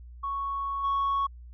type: tone with level steps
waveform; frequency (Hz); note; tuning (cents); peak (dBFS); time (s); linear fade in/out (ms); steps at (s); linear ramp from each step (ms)
sine; 1108.7; C#6; 0; -28 / -22; 0.23-1.27; 10; 0.83; 20
effects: tanh soft clip ceiling -22 dBFS + added 60 Hz sine -43 dBFS peak until 1.53 s